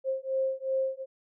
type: beating tone pair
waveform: sine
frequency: 529 / 531.7 Hz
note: C5 / C5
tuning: +19 / +28 cents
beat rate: 2.7 Hz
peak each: -30 dBFS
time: 0.04-1.06 s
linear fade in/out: 50 ms
effects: none